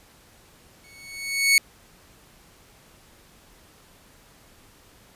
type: tone with exponential growth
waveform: sawtooth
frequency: 2217 Hz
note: C#7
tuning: in tune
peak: -9 dBFS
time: 0.84-1.58 s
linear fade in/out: 1 ms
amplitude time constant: 160 ms
effects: pink hiss -54 dBFS RMS until 5.15 s + resampled to 32000 Hz